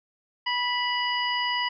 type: harmonic tone with a mistuned harmonic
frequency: 978 Hz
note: B5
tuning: 17 cents flat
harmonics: 1 / 2 / 3 / 5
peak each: -28 / -29 / -29 / -35 dBFS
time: 0.46-1.69 s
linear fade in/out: 10 ms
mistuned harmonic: 2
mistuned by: +17 cents
effects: none